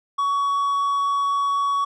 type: tone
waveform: triangle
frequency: 1124 Hz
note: C#6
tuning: 24 cents sharp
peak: -17 dBFS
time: 0.18-1.85 s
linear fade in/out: 10 ms
effects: resampled to 22050 Hz